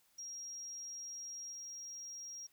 triangle tone with level steps, 5630 Hz, F8, 13 cents sharp, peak -40 / -42 dBFS, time 0.18-2.47 s, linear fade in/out 10 ms, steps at 1.52 s, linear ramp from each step 2 ms, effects tanh soft clip ceiling -42 dBFS + white hiss -72 dBFS RMS until 2.52 s

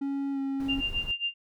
triangle tone with pitch glide, 277.2 to 272.4 Hz, C#4 to C#4, 0 to -30 cents, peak -26 dBFS, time 0.01-0.81 s, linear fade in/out 10 ms, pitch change -30 cents, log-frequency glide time 0.32-0.39 s
brown noise, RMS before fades -38 dBFS, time 0.6-1.11 s, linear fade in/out 0 ms
sine tone with tremolo, 2794 Hz, F7, in tune, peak -25 dBFS, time 0.68-1.34 s, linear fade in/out 20 ms, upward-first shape sine, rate 7.4 Hz, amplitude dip 90%
effects none

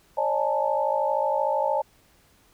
sine tone cluster, 546 / 603 / 843 / 896 Hz, C#5 / D5 / G#5 / A5, -26 / +46 / +26 / +31 cents, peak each -27 dBFS, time 0.17-1.82 s, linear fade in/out 10 ms, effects pink hiss -60 dBFS RMS until 2.53 s

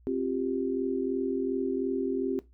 sine chord, C suspended fourth, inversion none, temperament equal with one note detuned, 265.1 / 349.2 / 392 Hz, C4 / F4 / G4, +23 / 0 / 0 cents, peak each -30 / -33 / -31 dBFS, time 0.07-2.39 s, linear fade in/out 0 ms, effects noise-tail reverb RT60 0.2 s tail -17 dB re dry + added 60 Hz sine -55 dBFS peak until 2.53 s

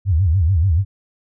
sine tone with vibrato, 87.31 Hz, F2, in tune, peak -12 dBFS, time 0.05-0.85 s, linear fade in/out 50 ms, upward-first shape sine, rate 6.9 Hz, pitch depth 240 cents each way, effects none

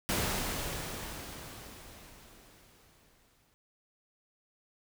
pink noise with exponential decay, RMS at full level -30 dBFS, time 0.09-3.54 s, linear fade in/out 0 ms, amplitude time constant 750 ms, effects none

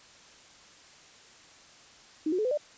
sine tone with pitch steps, 311.1 / 365.7 / 429.9 / 505.4 / 594.1 Hz, D#4 / F#4 / A4 / B4 / D5, 0 / -20 / -40 / +40 / +20 cents, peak -25 dBFS, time 2.26-2.575 s, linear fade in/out 5 ms, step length 63 ms, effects white hiss -54 dBFS RMS until 2.77 s + resampled to 16000 Hz

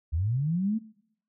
sine linear sweep, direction up, 71.5 to 228.1 Hz, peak -24 dBFS, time 0.12-0.79 s, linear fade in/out 20 ms, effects noise-tail reverb RT60 0.7 s tail -21 dB re dry

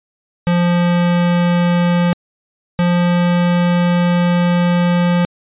square tone pair in turn, 174.61 / 175.28 Hz, F3 / F3, 0 / +7 cents, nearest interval unison, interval 7 cents, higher second, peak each -12 dBFS, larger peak neither, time 0.47-2.13 / 2.79-5.25 s, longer second, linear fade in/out 0 ms, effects resampled to 8000 Hz

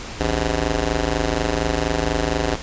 10% pulse ring-modulated tone, 112.6 Hz, A2, 40 cents sharp, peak -8 dBFS, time 0.2-2.56 s, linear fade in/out 5 ms, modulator 181 Hz, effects pink hiss -33 dBFS RMS until 2.62 s + resampled to 16000 Hz

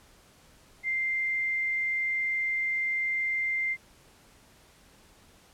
sine tone, 2093 Hz, C7, in tune, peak -26 dBFS, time 0.83-3.77 s, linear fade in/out 50 ms, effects pink hiss -58 dBFS RMS until 5.53 s + low-pass 12000 Hz 12 dB/octave

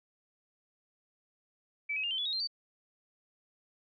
sine tone with pitch steps, 2309 / 2547 / 2810 / 3100 / 3420 / 3773 / 4162 / 4591 Hz, D7 / D#7 / F7 / G7 / A7 / A#7 / C8 / D8, -30 / +40 / +10 / -20 / -50 / +20 / -10 / -40 cents, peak -31 dBFS, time 1.89-2.474 s, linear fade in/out 10 ms, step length 73 ms, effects none

